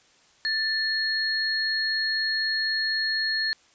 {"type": "tone pair together", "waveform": "sine", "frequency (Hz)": [1768, 4296], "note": ["A6", "C8"], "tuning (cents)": [8, 45], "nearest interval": "octave + minor third", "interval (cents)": 1537, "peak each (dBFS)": -26, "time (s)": [0.45, 3.53], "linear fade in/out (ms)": 0, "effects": ["white hiss -59 dBFS RMS until 3.74 s", "resampled to 16000 Hz"]}